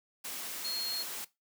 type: tone in noise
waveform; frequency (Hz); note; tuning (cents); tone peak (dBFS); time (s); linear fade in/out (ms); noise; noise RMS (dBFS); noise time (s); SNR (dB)
sine; 4269; C8; +34; -34; 0.64-1.03; 10; white; -40; 0.24-1.25; +3
effects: noise-tail reverb RT60 0.2 s tail -18 dB re dry + high-pass 200 Hz 12 dB/octave